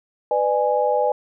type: chord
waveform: sine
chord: G# diminished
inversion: first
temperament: just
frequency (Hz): 498.4 / 598 / 830.6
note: B4 / D5 / G#5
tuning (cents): +16 / +31 / 0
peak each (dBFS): -21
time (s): 0.31-1.12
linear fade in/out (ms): 2
effects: none